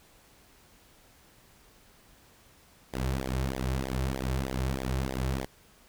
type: tone with flanger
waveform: sawtooth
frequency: 65.41 Hz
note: C2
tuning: in tune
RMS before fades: -31 dBFS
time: 2.93-5.46 s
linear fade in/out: 10 ms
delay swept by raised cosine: 0.71 to 4.21 ms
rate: 3.2 Hz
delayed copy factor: -0.9
effects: pink hiss -59 dBFS RMS until 5.88 s